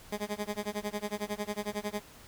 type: tone with tremolo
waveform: 15% pulse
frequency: 207.9 Hz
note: G#3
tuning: 2 cents sharp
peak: -24 dBFS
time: 0.12-2.02 s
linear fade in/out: 5 ms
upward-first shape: sine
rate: 11 Hz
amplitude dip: 100%
effects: pink hiss -53 dBFS RMS until 2.27 s